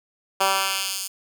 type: tone with high-pass filter sweep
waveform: 10% pulse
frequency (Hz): 193.3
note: G3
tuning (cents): -24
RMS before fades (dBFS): -24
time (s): 0.4-1.08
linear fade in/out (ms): 10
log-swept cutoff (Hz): 680 to 6700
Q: 0.83
effects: none